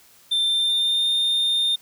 triangle tone with pitch glide, 3572 to 3632 Hz, A7 to A#7, +25 to -46 cents, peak -17 dBFS, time 0.31-1.76 s, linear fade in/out 10 ms, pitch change +29 cents, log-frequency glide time 0.47-1.06 s, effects white hiss -53 dBFS RMS until 1.81 s

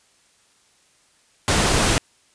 pink noise, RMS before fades -18 dBFS, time 1.48-1.98 s, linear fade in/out 0 ms, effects white hiss -59 dBFS RMS until 2.34 s + resampled to 22050 Hz

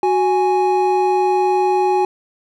triangle tone pair together, 370 / 830.6 Hz, F#4 / G#5, 0 / 0 cents, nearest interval octave + major second, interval 1400 cents, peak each -14 dBFS, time 0.03-2.05 s, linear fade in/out 2 ms, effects none

